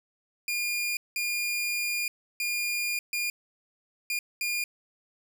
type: tone bursts at uneven times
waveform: sawtooth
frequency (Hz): 2419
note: D#7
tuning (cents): -49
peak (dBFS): -24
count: 6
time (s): 0.48-0.97 / 1.16-2.08 / 2.4-2.99 / 3.13-3.3 / 4.1-4.19 / 4.41-4.64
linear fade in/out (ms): 2
effects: none